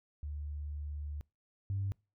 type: tone pair in turn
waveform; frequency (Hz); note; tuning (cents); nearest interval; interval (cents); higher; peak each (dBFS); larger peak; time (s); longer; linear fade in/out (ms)
sine; 73.6 / 98.24; D2 / G2; +4 / +4; perfect fourth; 500; second; -37 / -31; second; 0.23-1.21 / 1.7-1.92; first; 0
effects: noise-tail reverb RT60 0.3 s tail -26 dB re dry + tanh soft clip ceiling -27 dBFS